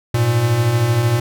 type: beating tone pair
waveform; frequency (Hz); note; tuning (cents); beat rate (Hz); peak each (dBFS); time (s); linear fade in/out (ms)
square; 105.7 / 118.7; G#2 / A#2; +31 / +32; 13; -22 / -15; 0.14-1.2; 5
effects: none